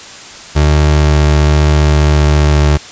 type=tone with pitch glide; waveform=30% pulse; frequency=75.1 to 74.28 Hz; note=D2 to D2; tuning=+39 to +20 cents; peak=-4 dBFS; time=0.55-2.78 s; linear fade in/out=20 ms; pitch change=-19 cents; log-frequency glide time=1.84-2.58 s; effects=white hiss -31 dBFS RMS until 2.91 s + resampled to 16000 Hz